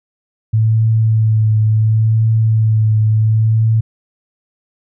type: tone with vibrato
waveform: sine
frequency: 110 Hz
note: A2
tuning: in tune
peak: -9 dBFS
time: 0.53-3.81 s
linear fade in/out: 10 ms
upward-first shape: triangle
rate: 0.71 Hz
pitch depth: 28 cents each way
effects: none